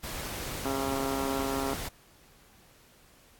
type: noise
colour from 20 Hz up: pink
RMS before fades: -37 dBFS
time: 0.03-1.89 s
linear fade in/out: 10 ms
type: harmonic tone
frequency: 135.9 Hz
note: C#3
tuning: 34 cents flat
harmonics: 2 / 3 / 4 / 5 / 6 / 7 / 8 / 9 / 10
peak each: -33 / -35 / -39 / -39 / -40 / -40 / -43 / -44 / -42 dBFS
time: 0.65-1.74 s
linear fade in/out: 5 ms
effects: pink hiss -59 dBFS RMS until 3.39 s + AAC 64 kbps